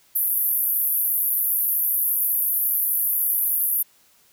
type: band-pass noise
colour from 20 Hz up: pink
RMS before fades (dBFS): -22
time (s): 0.15-3.83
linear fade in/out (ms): 10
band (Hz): 11000 to 15000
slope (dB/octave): 96
effects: white hiss -58 dBFS RMS until 4.32 s